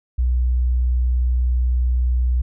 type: tone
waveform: sine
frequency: 61.74 Hz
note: B1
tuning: in tune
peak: -15 dBFS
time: 0.18-2.42 s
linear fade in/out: 10 ms
effects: none

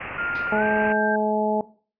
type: low-pass noise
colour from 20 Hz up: white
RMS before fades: -34 dBFS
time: 0-0.93 s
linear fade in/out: 10 ms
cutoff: 2700 Hz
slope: 96 dB/octave
type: tone with pitch glide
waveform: sine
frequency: 1405 to 1577.1 Hz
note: F6 to G6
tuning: +10 to +10 cents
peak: -24 dBFS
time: 0.18-1.16 s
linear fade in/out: 5 ms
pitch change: +200 cents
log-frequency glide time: 0.54-0.65 s
type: noise with exponential decay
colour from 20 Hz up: white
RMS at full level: -36 dBFS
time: 0.35-0.63 s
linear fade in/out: 5 ms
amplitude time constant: 59 ms
type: harmonic tone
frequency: 213.3 Hz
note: G#3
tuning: 46 cents sharp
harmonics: 1 / 2 / 3 / 4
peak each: -25 / -25 / -25 / -25 dBFS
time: 0.52-1.61 s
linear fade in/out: 2 ms
effects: noise-tail reverb RT60 0.4 s tail -18 dB re dry + resampled to 11025 Hz

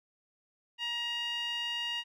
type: tone with band-pass filter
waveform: sawtooth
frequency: 947 Hz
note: A#5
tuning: 27 cents sharp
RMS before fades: -35 dBFS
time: 0.78-2.04 s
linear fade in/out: 50 ms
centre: 2700 Hz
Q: 4.8
effects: none

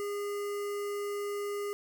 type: tone with notch filter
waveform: square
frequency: 408 Hz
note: G#4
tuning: 31 cents flat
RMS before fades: -35 dBFS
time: 0-1.73 s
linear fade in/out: 0 ms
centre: 3700 Hz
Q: 1.5
effects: none

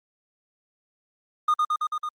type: tone with echo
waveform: triangle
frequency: 1226 Hz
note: D#6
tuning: 26 cents flat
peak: -15 dBFS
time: 1.48-1.54 s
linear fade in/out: 5 ms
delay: 110 ms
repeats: 5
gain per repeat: -2 dB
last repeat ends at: 2.09 s
effects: tanh soft clip ceiling -11 dBFS + Opus 32 kbps

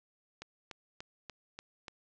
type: click train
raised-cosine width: 0.2 ms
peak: -26 dBFS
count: 6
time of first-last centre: 0.42-1.882 s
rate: 3.42 Hz
effects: low-pass 7000 Hz 12 dB/octave

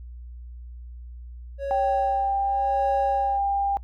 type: tone with tremolo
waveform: triangle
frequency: 554.4 Hz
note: C#5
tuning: in tune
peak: -22 dBFS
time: 1.58-3.41 s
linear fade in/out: 50 ms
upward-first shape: sine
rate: 0.92 Hz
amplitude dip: 90%
type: tone with pitch glide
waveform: sine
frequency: 784 to 797.2 Hz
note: G5 to G5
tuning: 0 to +29 cents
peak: -21 dBFS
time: 1.71-3.77 s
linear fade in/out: 0 ms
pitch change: +29 cents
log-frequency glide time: 2.01-2.66 s
effects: noise-tail reverb RT60 0.1 s tail -24 dB re dry + added 60 Hz sine -37 dBFS peak until 3.83 s

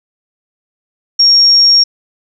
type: tone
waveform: sine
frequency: 5560 Hz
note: F8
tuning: 9 cents flat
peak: -4 dBFS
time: 1.19-1.84 s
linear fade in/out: 10 ms
effects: none

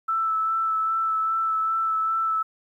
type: tone with vibrato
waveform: sine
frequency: 1318.5 Hz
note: E6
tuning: in tune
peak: -21 dBFS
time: 0.08-2.43 s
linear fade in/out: 10 ms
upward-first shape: sine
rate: 2.5 Hz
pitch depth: 15 cents each way
effects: 10-bit

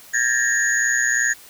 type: tone cluster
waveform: sine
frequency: 1614 / 1737 / 1859 / 6730 Hz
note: G#6 / A6 / A#6 / G#8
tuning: -50 / -23 / -5 / +22 cents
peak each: -22 dBFS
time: 0.13-1.34 s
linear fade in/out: 20 ms
effects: tanh soft clip ceiling -6 dBFS + white hiss -45 dBFS RMS until 1.49 s

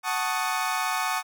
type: chord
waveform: 30% pulse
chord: D# half-diminished seventh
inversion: first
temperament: equal with one note detuned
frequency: 744.3 / 880 / 1108.7 / 1244.5 Hz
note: F#5 / A5 / C#6 / D#6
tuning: +10 / 0 / 0 / 0 cents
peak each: -28 dBFS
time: 0.03-1.23 s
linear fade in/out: 50 ms
effects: none

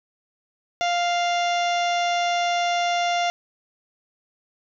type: harmonic tone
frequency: 698.5 Hz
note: F5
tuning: in tune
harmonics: 1 / 2 / 3 / 4 / 5 / 6 / 7 / 8 / 9 / 10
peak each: -21 / -32 / -30 / -32 / -33 / -40 / -45 / -37 / -42 / -50 dBFS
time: 0.81-3.3 s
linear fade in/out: 0 ms
effects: none

